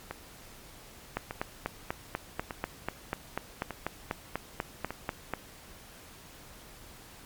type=two click trains; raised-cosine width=0.5 ms; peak=-15 / -20 dBFS; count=18 / 5; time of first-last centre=1.17-5.337 / 0.11-4.906 s; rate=4.08 / 0.834 Hz; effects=pink hiss -51 dBFS RMS until 7.25 s + MP3 96 kbps